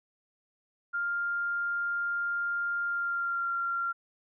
sine tone with pitch glide, 1400 to 1380.7 Hz, F6 to F6, +4 to -20 cents, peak -28 dBFS, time 0.93-3.93 s, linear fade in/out 20 ms, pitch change -24 cents, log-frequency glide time 2.86-3.49 s, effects none

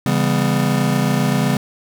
square chord, C# half-diminished seventh, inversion none, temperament just, 138.59 / 166.31 / 199.57 / 249.5 Hz, C#3 / E3 / G3 / B3, 0 / +16 / +31 / +18 cents, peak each -20 / -23 / -21 / -22 dBFS, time 0.06-1.57 s, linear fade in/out 2 ms, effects none

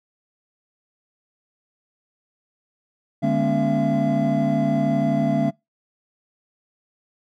triangle tone cluster, 149 / 207.4 / 240.1 / 279 / 674 Hz, D3 / G#3 / B3 / C#4 / E5, +25 / -2 / -49 / +11 / +38 cents, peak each -22 dBFS, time 3.22-5.51 s, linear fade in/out 20 ms, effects noise-tail reverb RT60 0.2 s tail -24 dB re dry + tanh soft clip ceiling -6 dBFS

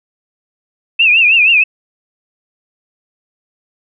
sine tone with vibrato, 2600 Hz, E7, 24 cents flat, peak -6 dBFS, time 0.99-1.64 s, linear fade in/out 10 ms, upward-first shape triangle, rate 6.3 Hz, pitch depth 150 cents each way, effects none

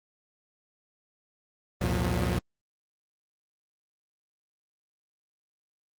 sawtooth tone cluster, 64.1 / 83.5 / 116.4 / 179.9 Hz, C2 / E2 / A#2 / F#3, -35 / +23 / -2 / -48 cents, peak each -27 dBFS, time 1.81-2.39 s, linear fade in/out 5 ms, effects Opus 24 kbps

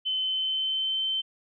sine tone with pitch glide, 3054 to 3091 Hz, G7 to G7, -46 to -25 cents, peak -25 dBFS, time 0.05-1.22 s, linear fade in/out 20 ms, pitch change +21 cents, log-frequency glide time 0.16-1.02 s, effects none

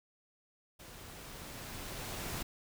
pink noise with level ramp, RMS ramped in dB -52 to -39 dBFS, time 0.79-2.43 s, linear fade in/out 10 ms, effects none

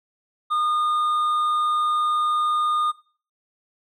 sine tone with hard clipping, 1221 Hz, D#6, 33 cents flat, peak -21 dBFS, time 0.5-2.92 s, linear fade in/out 20 ms, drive 4 dB, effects noise-tail reverb RT60 0.4 s tail -17 dB re dry

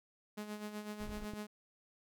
sawtooth tone with tremolo, 210.2 Hz, G#3, 21 cents sharp, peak -36 dBFS, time 0.37-1.47 s, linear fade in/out 10 ms, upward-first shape sine, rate 8 Hz, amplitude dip 60%
brown noise, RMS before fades -47 dBFS, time 1-1.25 s, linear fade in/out 2 ms
click, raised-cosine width 3 ms, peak -32 dBFS, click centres 1.336 s
effects none

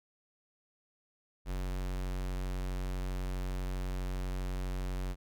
square tone, 46.16 Hz, F#1, 3 cents flat, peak -34 dBFS, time 1.45-5.16 s, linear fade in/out 50 ms, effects none

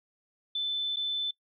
sine tone with dropouts, 3520 Hz, A7, in tune, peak -28 dBFS, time 0.55-1.31 s, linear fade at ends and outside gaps 5 ms, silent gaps 0.961-0.968 s, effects noise-tail reverb RT60 0.1 s tail -23 dB re dry

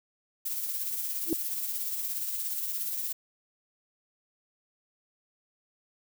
violet noise with tremolo, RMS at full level -31 dBFS, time 0.45-3.13 s, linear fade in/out 10 ms, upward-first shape triangle, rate 17 Hz, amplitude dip 45%
sine tone with exponential growth, 327.6 Hz, E4, 11 cents flat, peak -20 dBFS, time 1.25-1.33 s, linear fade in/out 1 ms, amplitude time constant 17 ms
effects none

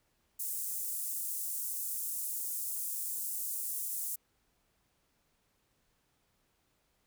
pink high-pass noise, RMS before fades -37 dBFS, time 0.39-4.16 s, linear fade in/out 10 ms, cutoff 8500 Hz, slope 24 dB/octave, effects pink hiss -75 dBFS RMS until 7.06 s

